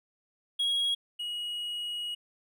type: tone pair in turn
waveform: triangle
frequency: 3304 / 2900 Hz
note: G#7 / F#7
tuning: -10 / -35 cents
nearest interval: major second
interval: 225 cents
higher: first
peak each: -24 / -31 dBFS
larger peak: first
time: 0.59-0.95 / 1.19-2.15 s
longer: second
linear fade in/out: 10 ms
effects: none